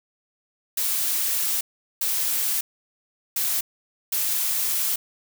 blue noise bursts at uneven times, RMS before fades -24 dBFS, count 4, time 0.77-1.61 / 2.01-2.61 / 3.36-3.61 / 4.12-4.96 s, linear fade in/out 5 ms, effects none

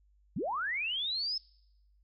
sine linear sweep, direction up, 123.47 to 5274 Hz, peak -31 dBFS, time 0.36-1.38 s, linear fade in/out 5 ms, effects noise-tail reverb RT60 0.9 s tail -26 dB re dry + added 50 Hz sine -63 dBFS peak until 2.03 s

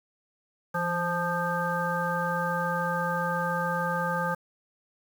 harmonic tone with a mistuned harmonic, 174.61 Hz, F3, in tune, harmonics 1 / 3 / 5 / 7 / 9, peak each -32 / -32 / -32 / -32 / -32 dBFS, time 0.74-4.35 s, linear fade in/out 10 ms, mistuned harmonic 1, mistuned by -53 cents, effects 8-bit

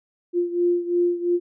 sine beating tone pair, 349.2 / 352.1 Hz, F4 / F4, 0 / +14 cents, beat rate 2.9 Hz, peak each -20 / -24 dBFS, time 0.33-1.4 s, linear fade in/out 50 ms, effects none

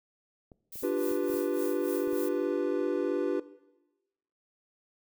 clicks, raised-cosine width 2 ms, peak -37 dBFS, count 8, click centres 0.518 / 0.757 / 0.826 / 1.114 / 1.3 / 1.343 / 2.075 / 2.131 s
violet noise with tremolo, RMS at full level -41 dBFS, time 0.72-2.29 s, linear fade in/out 5 ms, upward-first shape sine, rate 3.5 Hz, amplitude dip 80%
triangle chord, G dominant seventh, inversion second, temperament equal, 293.7 / 349.2 / 392 / 493.9 Hz, D4 / F4 / G4 / B4, 0 / 0 / 0 / 0 cents, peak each -30 dBFS, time 0.83-3.4 s, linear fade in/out 5 ms
effects noise-tail reverb RT60 1.0 s tail -17 dB re dry

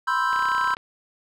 triangle chord, C major seventh, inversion third, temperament equal, 987.8 / 1046.5 / 1318.5 / 1568 Hz, B5 / C6 / E6 / G6, 0 / 0 / 0 / 0 cents, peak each -24 dBFS, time 0.07-0.75 s, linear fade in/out 10 ms
click train, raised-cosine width 0.3 ms, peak -20 dBFS, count 15, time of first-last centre 0.33-0.769 s, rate 31.9 Hz
effects none

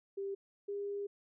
sine tone pair in turn, 394.4 / 403.9 Hz, G4 / G#4, +11 / -48 cents, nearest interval unison, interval 41 cents, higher second, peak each -36 / -36 dBFS, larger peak neither, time 0.17-0.35 / 0.68-1.07 s, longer second, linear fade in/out 10 ms, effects none

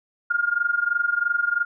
sine tone with amplitude modulation, 1415 Hz, F6, 22 cents sharp, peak -16 dBFS, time 0.3-1.65 s, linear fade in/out 10 ms, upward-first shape sine, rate 23 Hz, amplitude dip 85%, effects none

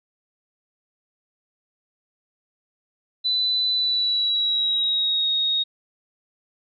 sine tone with pitch glide, 3996 to 3750 Hz, B7 to A#7, +20 to +10 cents, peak -19 dBFS, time 3.24-5.64 s, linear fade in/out 20 ms, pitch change -110 cents, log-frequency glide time 3.73-5.27 s, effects none

